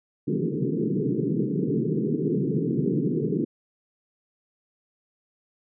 pink band-pass noise, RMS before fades -25 dBFS, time 0.27-3.45 s, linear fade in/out 10 ms, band 130 to 450 Hz, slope 96 dB/octave, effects none

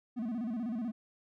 triangle tone with vibrato, 230.8 Hz, A#3, 17 cents flat, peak -31 dBFS, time 0.16-0.92 s, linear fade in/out 20 ms, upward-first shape square, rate 16 Hz, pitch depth 120 cents each way, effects none

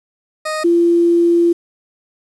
20% pulse / sine tone pair in turn, 621 / 341.9 Hz, D#5 / F4, -3 / -37 cents, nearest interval minor seventh, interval 1034 cents, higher first, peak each -14 / -9 dBFS, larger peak second, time 0.45-0.64 / 0.64-1.53 s, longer second, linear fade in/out 10 ms, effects resampled to 24000 Hz + 7-bit

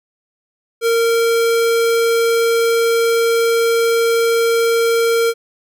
square tone, 461.3 Hz, A#4, 18 cents flat, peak -13 dBFS, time 0.81-5.34 s, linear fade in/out 50 ms, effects none

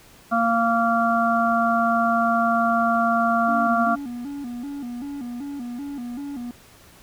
harmonic tone, 230.8 Hz, A#3, 17 cents flat, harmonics 1 / 3 / 5 / 6, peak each -23 / -21 / -24 / -24 dBFS, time 0.31-3.96 s, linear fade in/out 20 ms
triangle tone with vibrato, 261.6 Hz, C4, in tune, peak -27 dBFS, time 3.48-6.51 s, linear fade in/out 2 ms, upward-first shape square, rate 2.6 Hz, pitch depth 140 cents each way
effects pink hiss -50 dBFS RMS until 7.02 s

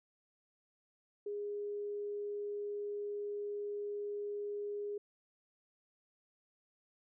sine tone, 411.2 Hz, G#4, 17 cents flat, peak -37 dBFS, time 1.26-4.98 s, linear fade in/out 5 ms, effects none

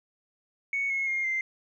sine tone with pitch steps, 2220 / 2174 / 2130 / 2086 Hz, C#7 / C#7 / C7 / C7, +2 / -34 / +30 / -6 cents, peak -25 dBFS, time 0.73-1.41 s, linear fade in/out 2 ms, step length 170 ms, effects tanh soft clip ceiling -21 dBFS

